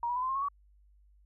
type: tone with pitch steps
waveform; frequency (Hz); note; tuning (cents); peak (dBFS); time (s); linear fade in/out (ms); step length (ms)
sine; 945 / 973.8 / 1003.5 / 1034.1 / 1065.6 / 1098.1 / 1131.6; A#5 / B5 / B5 / C6 / C6 / C#6 / C#6; +23 / -25 / +27 / -21 / +31 / -17 / +35; -29; 0.03-0.485; 2; 65
effects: added 50 Hz sine -59 dBFS peak until 1.25 s